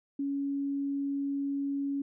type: tone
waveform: sine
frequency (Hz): 279.4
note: C#4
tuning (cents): +14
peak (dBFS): -29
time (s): 0.19-2.02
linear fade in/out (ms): 5
effects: none